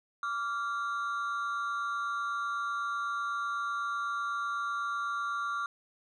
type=ring-modulated tone; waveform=triangle; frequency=1274 Hz; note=D#6; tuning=41 cents sharp; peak=-26 dBFS; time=0.23-5.66 s; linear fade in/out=2 ms; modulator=114 Hz; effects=resampled to 22050 Hz